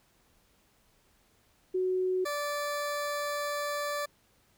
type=tone pair in turn; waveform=sine / 20% pulse; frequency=370.3 / 583.2 Hz; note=F#4 / D5; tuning=+1 / -12 cents; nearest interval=minor sixth; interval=787 cents; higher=second; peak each=-26 dBFS; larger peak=neither; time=1.74-2.25 / 2.25-4.06 s; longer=second; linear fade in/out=10 ms; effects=pink hiss -67 dBFS RMS until 4.57 s